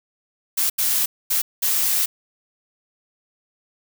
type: noise bursts at uneven times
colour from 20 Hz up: blue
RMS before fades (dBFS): -20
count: 4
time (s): 0.57-0.7 / 0.78-1.06 / 1.3-1.42 / 1.62-2.06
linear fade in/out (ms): 10
effects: none